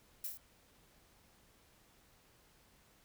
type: noise with echo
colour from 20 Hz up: violet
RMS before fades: -40 dBFS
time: 0.24-0.27 s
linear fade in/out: 2 ms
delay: 26 ms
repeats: 4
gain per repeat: -3 dB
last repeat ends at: 0.374 s
effects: pink hiss -67 dBFS RMS until 3.04 s